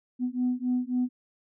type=beating tone pair; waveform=sine; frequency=247.7 / 251.4 Hz; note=B3 / B3; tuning=+5 / +31 cents; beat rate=3.7 Hz; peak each=-27 dBFS; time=0.19-1.09 s; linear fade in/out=50 ms; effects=tanh soft clip ceiling -19 dBFS